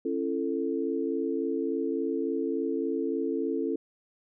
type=tone cluster; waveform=sine; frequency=273.2 / 336.7 / 442.5 Hz; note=C#4 / E4 / A4; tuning=-25 / +37 / +10 cents; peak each=-31 dBFS; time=0.05-3.76 s; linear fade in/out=5 ms; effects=none